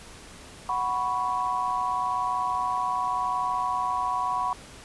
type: chord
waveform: sine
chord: F# suspended fourth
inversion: none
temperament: equal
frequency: 740 / 987.8 / 1108.7 Hz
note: F#5 / B5 / C#6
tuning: 0 / 0 / 0 cents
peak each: -31 / -27 / -29 dBFS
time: 0.69-4.53 s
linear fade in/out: 2 ms
effects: pink hiss -46 dBFS RMS until 4.84 s + resampled to 24000 Hz